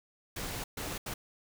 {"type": "noise bursts at uneven times", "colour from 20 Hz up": "pink", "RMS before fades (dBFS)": -38, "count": 3, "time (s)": [[0.36, 0.64], [0.77, 0.98], [1.06, 1.14]], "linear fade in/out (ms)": 5, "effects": []}